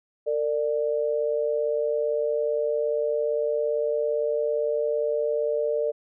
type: tone pair together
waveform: sine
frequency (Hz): 454.5 / 592.1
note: A#4 / D5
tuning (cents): -44 / +14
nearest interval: perfect fourth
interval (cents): 458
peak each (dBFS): -25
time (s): 0.26-5.92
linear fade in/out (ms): 20
effects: none